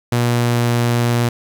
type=tone with pitch glide; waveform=sawtooth; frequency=120.1 to 119.41 Hz; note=B2 to A#2; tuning=-48 to +42 cents; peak=-10 dBFS; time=0.12-1.29 s; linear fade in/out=5 ms; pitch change=-10 cents; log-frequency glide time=0.31-0.61 s; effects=7-bit